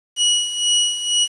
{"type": "tone with tremolo", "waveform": "sawtooth", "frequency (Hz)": 2920, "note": "F#7", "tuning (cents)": -24, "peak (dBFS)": -10, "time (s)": [0.16, 1.28], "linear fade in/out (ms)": 50, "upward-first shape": "sine", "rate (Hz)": 2.1, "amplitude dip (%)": 70, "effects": ["resampled to 24000 Hz", "7-bit"]}